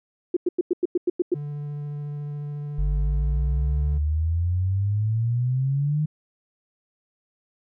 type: tone bursts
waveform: sine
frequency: 354.2 Hz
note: F4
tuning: 24 cents sharp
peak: -17 dBFS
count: 9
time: 0.34-1.343 s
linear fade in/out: 5 ms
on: 27 ms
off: 95 ms
type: tone with vibrato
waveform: triangle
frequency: 146.2 Hz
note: D3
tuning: 7 cents flat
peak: -27 dBFS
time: 1.34-3.99 s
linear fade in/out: 20 ms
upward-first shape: triangle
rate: 14 Hz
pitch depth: 11 cents each way
type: exponential sweep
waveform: sine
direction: up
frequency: 47.67 to 154.7 Hz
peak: -20 dBFS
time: 2.78-6.06 s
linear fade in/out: 10 ms
effects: none